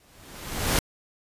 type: noise with exponential growth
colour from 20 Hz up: pink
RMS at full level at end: -20 dBFS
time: 0-0.79 s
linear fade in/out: 2 ms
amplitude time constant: 170 ms
effects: resampled to 32000 Hz